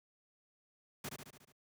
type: noise with echo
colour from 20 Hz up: pink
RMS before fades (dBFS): -42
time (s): 1.04-1.09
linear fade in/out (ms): 5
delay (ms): 72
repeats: 6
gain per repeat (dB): -4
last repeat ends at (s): 1.522
effects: high-pass 80 Hz 12 dB/octave